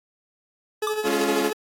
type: tone with tremolo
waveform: 40% pulse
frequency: 428 Hz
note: A4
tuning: 48 cents flat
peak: -21 dBFS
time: 0.82-1.53 s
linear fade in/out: 5 ms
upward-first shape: sine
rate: 13 Hz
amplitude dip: 60%
type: tone with exponential decay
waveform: square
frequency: 1192 Hz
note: D6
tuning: 25 cents sharp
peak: -21 dBFS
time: 0.87-0.96 s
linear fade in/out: 2 ms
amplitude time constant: 18 ms
type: chord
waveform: sawtooth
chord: Db major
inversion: second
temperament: equal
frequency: 207.7 / 277.2 / 349.2 Hz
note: Ab3 / Db4 / F4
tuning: 0 / 0 / 0 cents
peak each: -27 / -22 / -22 dBFS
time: 1.03-1.52 s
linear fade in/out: 50 ms
effects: AAC 48 kbps